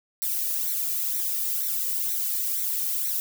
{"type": "noise with flanger", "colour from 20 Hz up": "violet", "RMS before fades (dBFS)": -27, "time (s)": [0.22, 3.2], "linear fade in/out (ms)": 0, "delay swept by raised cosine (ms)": [0.5, 1.7], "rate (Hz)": 2.1, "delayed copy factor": 0.7, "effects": []}